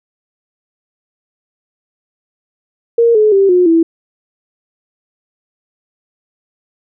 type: tone with pitch steps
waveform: sine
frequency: 466.2 / 427.5 / 392 / 359.5 / 329.7 Hz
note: A#4 / A4 / G4 / F#4 / E4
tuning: 0 / -50 / 0 / -50 / 0 cents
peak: -6 dBFS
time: 2.98-3.83 s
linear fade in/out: 5 ms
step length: 170 ms
effects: none